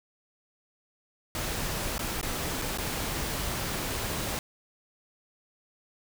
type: noise with dropouts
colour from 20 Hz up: pink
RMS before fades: -32 dBFS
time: 1.35-4.39 s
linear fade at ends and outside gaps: 1 ms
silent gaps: 1.981-1.992 / 2.213-2.229 / 2.616-2.62 / 2.775-2.784 s
effects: none